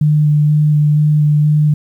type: tone with vibrato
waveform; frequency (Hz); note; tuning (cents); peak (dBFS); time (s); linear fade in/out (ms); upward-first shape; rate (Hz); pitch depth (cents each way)
sine; 150; D3; +37; -8; 0.01-1.74; 5; square; 2.1; 10
effects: 8-bit